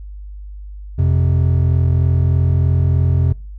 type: tone pair together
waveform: triangle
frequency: 86.76 / 130 Hz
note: F2 / C3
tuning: -11 / -11 cents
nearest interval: perfect fifth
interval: 700 cents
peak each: -11 / -14 dBFS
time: 0.98-3.33 s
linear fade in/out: 10 ms
effects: noise-tail reverb RT60 0.4 s tail -26 dB re dry + added 50 Hz sine -29 dBFS peak until 3.58 s